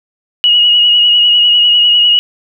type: tone with vibrato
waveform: sine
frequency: 2900 Hz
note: F#7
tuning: 35 cents flat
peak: -5 dBFS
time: 0.44-2.19 s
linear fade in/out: 0 ms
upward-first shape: sine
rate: 10 Hz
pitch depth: 27 cents each way
effects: none